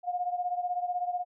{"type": "beating tone pair", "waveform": "sine", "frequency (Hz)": [712, 728], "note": ["F5", "F#5"], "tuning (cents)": [33, -28], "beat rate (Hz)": 16, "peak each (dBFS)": [-30, -34], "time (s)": [0.03, 1.25], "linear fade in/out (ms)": 50, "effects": []}